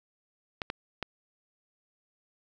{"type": "clicks", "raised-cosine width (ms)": 0.3, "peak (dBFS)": -16, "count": 3, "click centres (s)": [0.618, 0.701, 1.027], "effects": []}